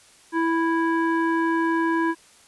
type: tone with low-pass filter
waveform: square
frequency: 329.6 Hz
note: E4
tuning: in tune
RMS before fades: -22 dBFS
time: 0.32-2.15 s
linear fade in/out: 50 ms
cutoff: 1400 Hz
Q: 6.7
effects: white hiss -53 dBFS RMS until 2.47 s + resampled to 24000 Hz